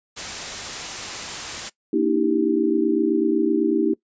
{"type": "noise", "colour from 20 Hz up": "white", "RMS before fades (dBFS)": -30, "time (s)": [0.16, 1.7], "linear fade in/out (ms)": 20}
{"type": "chord", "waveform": "sine", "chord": "E half-diminished seventh", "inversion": "second", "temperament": "equal with one note detuned", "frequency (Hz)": [233.1, 293.7, 321.5, 392], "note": ["Bb3", "D4", "E4", "G4"], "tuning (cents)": [0, 0, -43, 0], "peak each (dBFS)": [-25, -23, -20, -23], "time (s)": [1.93, 3.94], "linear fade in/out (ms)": 5}
{"effects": ["noise-tail reverb RT60 0.1 s tail -20 dB re dry", "resampled to 16000 Hz"]}